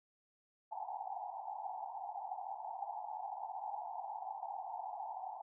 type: band-pass noise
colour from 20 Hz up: pink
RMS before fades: -44 dBFS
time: 0.71-5.42 s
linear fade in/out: 10 ms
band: 730 to 900 Hz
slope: 96 dB/octave
effects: none

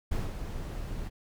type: noise with ADSR envelope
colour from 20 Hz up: brown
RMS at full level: -29 dBFS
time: 0.11-1.1 s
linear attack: 12 ms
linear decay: 180 ms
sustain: -7 dB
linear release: 30 ms
effects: none

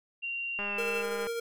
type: tone with pitch glide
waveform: sine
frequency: 2763 to 2670 Hz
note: F7 to E7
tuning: -19 to +22 cents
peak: -32 dBFS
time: 0.22-1.03 s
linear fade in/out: 20 ms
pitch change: -59 cents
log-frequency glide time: 0.64-0.76 s
type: click train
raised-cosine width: 0.5 ms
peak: -24 dBFS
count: 139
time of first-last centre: 0.59-1.27 s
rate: 203 Hz
type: tone with tremolo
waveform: square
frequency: 465.1 Hz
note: A#4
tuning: 4 cents flat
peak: -31 dBFS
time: 0.78-1.4 s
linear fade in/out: 5 ms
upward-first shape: triangle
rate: 12 Hz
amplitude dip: 35%
effects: none

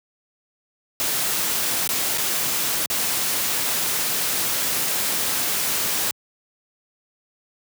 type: noise with dropouts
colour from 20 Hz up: white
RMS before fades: -23 dBFS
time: 1-6.11 s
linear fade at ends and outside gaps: 0 ms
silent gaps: 1.875-1.891 / 2.175-2.181 / 2.859-2.901 s
effects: high-pass 100 Hz 12 dB/octave

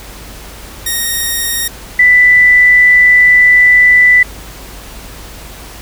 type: tone pair in turn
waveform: 5% pulse / sine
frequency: 1864.7 / 1984.2 Hz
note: A#6 / B6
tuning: 0 / +8 cents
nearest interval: minor second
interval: 108 cents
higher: second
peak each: -3 dBFS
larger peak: neither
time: 0.86-1.68 / 1.99-4.23 s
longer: second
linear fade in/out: 5 ms
effects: added 50 Hz sine -33 dBFS peak until 5.81 s + pink hiss -32 dBFS RMS until 5.81 s

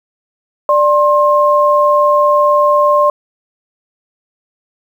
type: tone pair together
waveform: sine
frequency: 590 / 1064.1 Hz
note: D5 / C6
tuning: +8 / +29 cents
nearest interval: minor seventh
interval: 1021 cents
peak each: -10 dBFS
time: 0.69-3.1 s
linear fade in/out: 2 ms
effects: 7-bit

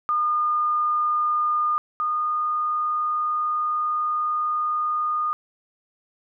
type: tone pair in turn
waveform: sine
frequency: 1216 / 1224.5 Hz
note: D#6 / D#6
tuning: -40 / -28 cents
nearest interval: unison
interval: 12 cents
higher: second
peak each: -19 / -21 dBFS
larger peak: first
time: 0.09-1.78 / 2-5.33 s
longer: second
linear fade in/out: 0 ms
effects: none

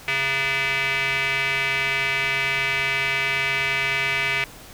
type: tone with band-pass filter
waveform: square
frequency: 135.5 Hz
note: C#3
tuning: 39 cents flat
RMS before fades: -23 dBFS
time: 0.08-4.44 s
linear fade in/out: 0 ms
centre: 2300 Hz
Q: 4.4
effects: pink hiss -43 dBFS RMS until 4.73 s

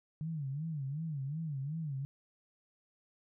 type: tone with vibrato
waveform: sine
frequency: 148.2 Hz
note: D3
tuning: 16 cents sharp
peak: -35 dBFS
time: 0.21-2.05 s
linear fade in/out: 0 ms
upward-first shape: sine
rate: 2.7 Hz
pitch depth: 180 cents each way
effects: none

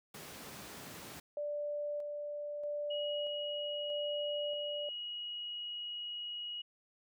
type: high-pass noise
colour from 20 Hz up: pink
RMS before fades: -49 dBFS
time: 0.14-1.2 s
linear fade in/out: 5 ms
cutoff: 120 Hz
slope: 12 dB/octave
type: tone with tremolo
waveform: sine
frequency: 587.3 Hz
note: D5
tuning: in tune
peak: -35 dBFS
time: 1.37-4.89 s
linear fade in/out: 2 ms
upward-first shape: square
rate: 0.79 Hz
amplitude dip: 30%
type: tone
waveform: sine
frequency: 2900 Hz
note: F#7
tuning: 35 cents flat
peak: -39 dBFS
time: 2.9-6.62 s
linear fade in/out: 10 ms
effects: none

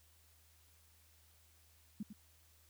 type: tone with echo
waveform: sine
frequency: 209.3 Hz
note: G#3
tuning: 14 cents sharp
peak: -38 dBFS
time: 2-2.03 s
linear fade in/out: 5 ms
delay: 100 ms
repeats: 1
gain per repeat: -9 dB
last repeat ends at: 2.13 s
effects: added 79 Hz sine -68 dBFS peak until 2.69 s + white hiss -69 dBFS RMS until 2.69 s

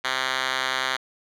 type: tone with band-pass filter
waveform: 5% pulse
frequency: 130.81 Hz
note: C3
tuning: in tune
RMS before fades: -26 dBFS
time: 0.04-0.97 s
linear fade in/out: 10 ms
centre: 2600 Hz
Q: 1.6
effects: none

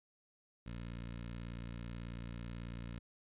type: tone with notch filter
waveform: 15% pulse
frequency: 58.27 Hz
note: A#1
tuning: in tune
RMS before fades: -45 dBFS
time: 0.66-2.99 s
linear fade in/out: 5 ms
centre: 740 Hz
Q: 1
effects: resampled to 8000 Hz

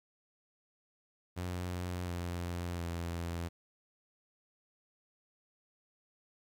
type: tone with pitch steps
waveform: sawtooth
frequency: 89.5 / 87.3 / 85.16 Hz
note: F2 / F2 / F2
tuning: +43 / 0 / -43 cents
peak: -32 dBFS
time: 1.36-3.49 s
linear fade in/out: 20 ms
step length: 710 ms
effects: 12-bit

